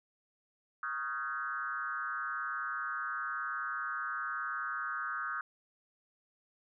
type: tone with frequency modulation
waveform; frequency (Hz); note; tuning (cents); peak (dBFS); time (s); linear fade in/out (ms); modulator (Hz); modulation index
sine; 1385; F6; -15; -34; 0.83-5.41; 2; 139; 1.6
effects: none